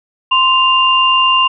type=tone pair together; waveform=sine; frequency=1042.3 / 2794 Hz; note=C6 / F7; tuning=-7 / 0 cents; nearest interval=octave + perfect fourth; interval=1707 cents; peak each=-11 dBFS; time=0.31-1.48 s; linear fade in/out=10 ms; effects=none